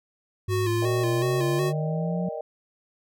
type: tone with vibrato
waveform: square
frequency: 358.4 Hz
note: F4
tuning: 45 cents sharp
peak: -25 dBFS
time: 0.48-1.73 s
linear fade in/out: 50 ms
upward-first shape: square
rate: 2.7 Hz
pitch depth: 48 cents each way
type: exponential sweep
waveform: sine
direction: up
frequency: 100 to 180 Hz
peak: -25 dBFS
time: 0.48-2.29 s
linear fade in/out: 5 ms
type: chord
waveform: sine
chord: Eb major seventh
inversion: second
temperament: equal with one note detuned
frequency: 466.2 / 587.3 / 627.7 / 784 Hz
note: Bb4 / D5 / Eb5 / G5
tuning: 0 / 0 / +15 / 0 cents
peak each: -35 / -36 / -34 / -39 dBFS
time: 0.82-2.41 s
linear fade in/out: 2 ms
effects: none